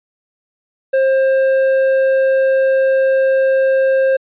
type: tone with hard clipping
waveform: sine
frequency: 532 Hz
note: C5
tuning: 29 cents sharp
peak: -12 dBFS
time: 0.93-4.17 s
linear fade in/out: 10 ms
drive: 6 dB
effects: resampled to 8000 Hz